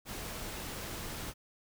pink noise, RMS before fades -41 dBFS, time 0.05-1.34 s, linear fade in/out 50 ms, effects none

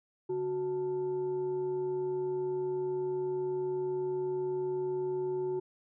sine tone with frequency modulation, 370 Hz, F#4, in tune, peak -30 dBFS, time 0.29-5.6 s, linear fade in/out 10 ms, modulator 512 Hz, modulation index 0.34, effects none

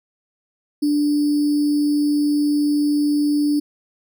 sine tone with sample-and-hold, 293.7 Hz, D4, in tune, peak -15 dBFS, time 0.82-3.6 s, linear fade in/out 10 ms, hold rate 4900 Hz, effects none

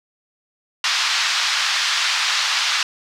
white band-pass noise, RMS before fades -20 dBFS, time 0.84-2.83 s, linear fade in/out 2 ms, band 980 to 5200 Hz, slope 24 dB/octave, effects none

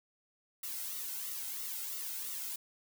blue noise with flanger, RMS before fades -40 dBFS, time 0.63-2.56 s, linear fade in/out 5 ms, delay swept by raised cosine 1.2 to 1.76 ms, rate 3 Hz, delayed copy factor -0.7, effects none

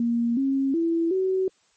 sine tone with pitch steps, 234.8 / 271 / 332.5 / 377.1 Hz, A#3 / C#4 / E4 / F#4, +13 / -39 / +15 / +33 cents, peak -20 dBFS, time 0-1.48 s, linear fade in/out 2 ms, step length 370 ms, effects white hiss -64 dBFS RMS until 1.76 s + MP3 32 kbps

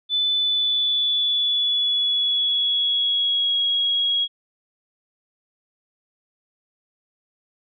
sine tone with pitch glide, 3501 to 3308 Hz, A7 to G#7, -9 to -8 cents, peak -18 dBFS, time 0.09-4.28 s, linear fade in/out 50 ms, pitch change -99 cents, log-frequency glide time 0.35-3.57 s, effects none

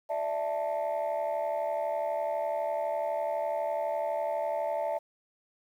sine chord, D suspended second, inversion none, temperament equal, 587.3 / 659.3 / 880 Hz, D5 / E5 / A5, 0 / 0 / 0 cents, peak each -31 / -30 / -33 dBFS, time 0.09-4.99 s, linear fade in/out 20 ms, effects tanh soft clip ceiling -24 dBFS + 10-bit

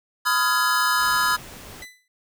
square chord, F half-diminished seventh, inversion second, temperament just, 1005.8 / 1257.2 / 1396.9 / 1676.3 Hz, Cb6 / Eb6 / F6 / Ab6, +31 / +18 / 0 / +16 cents, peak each -25 dBFS, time 0.25-1.37 s, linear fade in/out 20 ms
pink noise, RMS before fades -41 dBFS, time 0.97-1.86 s, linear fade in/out 50 ms
sawtooth tone with exponential decay, 2000 Hz, B6, 21 cents sharp, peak -30 dBFS, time 1.82-2.08 s, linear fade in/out 2 ms, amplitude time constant 56 ms
effects none

